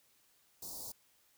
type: band-stop noise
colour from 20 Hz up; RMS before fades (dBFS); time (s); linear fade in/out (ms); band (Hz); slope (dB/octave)
white; -45; 0.62-0.92; 5; 1000 to 4300; 48
effects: white hiss -70 dBFS RMS until 1.37 s